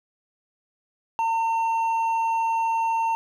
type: tone with hard clipping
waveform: sine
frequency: 908 Hz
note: A#5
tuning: 46 cents flat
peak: -22 dBFS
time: 1.19-3.15 s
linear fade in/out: 0 ms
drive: 4 dB
effects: none